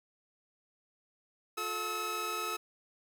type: tone cluster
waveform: sawtooth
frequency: 356.5 / 436.9 / 1290 Hz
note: F4 / A4 / E6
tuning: +36 / -12 / -38 cents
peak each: -39 / -38 / -31 dBFS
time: 1.57-2.57 s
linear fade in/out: 10 ms
effects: 10-bit